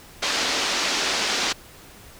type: band-pass noise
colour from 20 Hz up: white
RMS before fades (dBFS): -24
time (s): 0.22-1.53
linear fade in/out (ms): 10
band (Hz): 220 to 5700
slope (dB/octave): 24
effects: pink hiss -46 dBFS RMS until 2.19 s